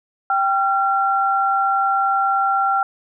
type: tone pair together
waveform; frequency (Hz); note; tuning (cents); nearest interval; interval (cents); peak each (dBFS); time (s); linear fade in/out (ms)
sine; 784 / 1368.3; G5 / F6; 0 / -36; minor seventh; 964; -18; 0.3-2.83; 2
effects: none